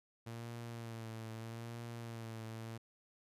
sawtooth tone with vibrato, 114.7 Hz, A#2, 28 cents flat, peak -40 dBFS, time 0.26-2.78 s, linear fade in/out 10 ms, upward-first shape sine, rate 0.79 Hz, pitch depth 43 cents each way, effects resampled to 32000 Hz

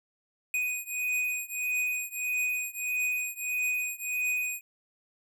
square beating tone pair, 2489 / 2490.6 Hz, D#7 / D#7, 0 / +1 cents, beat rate 1.6 Hz, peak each -32 / -33 dBFS, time 0.54-4.61 s, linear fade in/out 2 ms, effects none

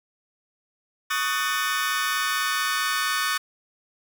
sawtooth chord, D# half-diminished seventh, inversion third, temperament just, 1120.1 / 1244.5 / 1493.4 / 1792.1 Hz, C#6 / D#6 / F#6 / A6, +18 / 0 / +16 / +31 cents, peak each -25 dBFS, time 1.1-3.38 s, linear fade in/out 10 ms, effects 9-bit

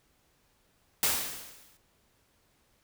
white noise with exponential decay, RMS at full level -24 dBFS, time 1.03-1.77 s, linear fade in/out 1 ms, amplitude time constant 160 ms, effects pink hiss -69 dBFS RMS until 2.83 s

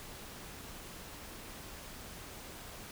silence, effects pink hiss -48 dBFS RMS until 2.91 s

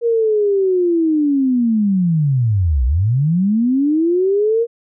sine linear two-way sweep, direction down then up, 474.6 to 58.27 to 474.6 Hz, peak -12 dBFS, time 0.01-4.67 s, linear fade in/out 50 ms, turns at 2.85 s, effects none

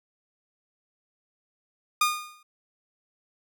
sawtooth tone with exponential decay, 1221 Hz, D#6, 33 cents flat, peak -14 dBFS, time 2.01-2.43 s, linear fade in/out 5 ms, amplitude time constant 90 ms, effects none

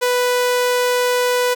sawtooth tone, 494.3 Hz, B4, 1 cent sharp, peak -11 dBFS, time 0.01-1.55 s, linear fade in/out 20 ms, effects none

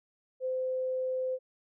sine tone, 515 Hz, C5, 28 cents flat, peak -29 dBFS, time 0.4-1.39 s, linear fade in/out 50 ms, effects none

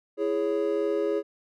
triangle chord, C# minor, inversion first, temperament just, 332.6 / 415.8 / 554.4 Hz, E4 / G#4 / C#5, +16 / +2 / 0 cents, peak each -28 / -24 / -28 dBFS, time 0.17-1.23 s, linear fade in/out 50 ms, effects none

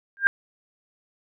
sine tone with exponential growth, 1600 Hz, G6, 35 cents sharp, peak -9 dBFS, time 0.17-0.27 s, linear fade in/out 0 ms, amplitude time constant 20 ms, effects none

